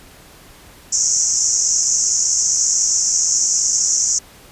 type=band-pass noise; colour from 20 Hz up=white; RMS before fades=-17 dBFS; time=0.92-4.19 s; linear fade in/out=10 ms; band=5600 to 7300 Hz; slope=96 dB/octave; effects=pink hiss -44 dBFS RMS until 4.51 s + resampled to 32000 Hz